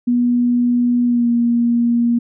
sine tone with pitch glide, 242.8 to 236.6 Hz, B3 to A#3, -29 to +26 cents, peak -12 dBFS, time 0.07-2.19 s, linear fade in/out 10 ms, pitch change -45 cents, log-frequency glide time 1.05-1.28 s, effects none

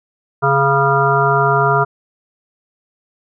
harmonic tone with a mistuned harmonic, 138.6 Hz, C#3, in tune, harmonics 1 / 3 / 5 / 7 / 9 / 10, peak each -18 / -18 / -18 / -18 / -18 / -18 dBFS, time 0.42-1.85 s, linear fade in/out 20 ms, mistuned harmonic 9, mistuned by -49 cents, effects none

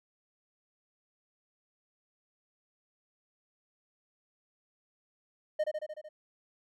triangle tone with echo, 613 Hz, D#5, 26 cents flat, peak -24 dBFS, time 5.59-5.64 s, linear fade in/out 10 ms, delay 75 ms, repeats 6, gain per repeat -3 dB, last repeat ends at 6.09 s, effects none

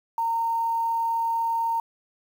sine tone with quantisation, 918 Hz, A#5, 27 cents flat, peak -22 dBFS, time 0.18-1.8 s, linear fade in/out 2 ms, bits 8, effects none

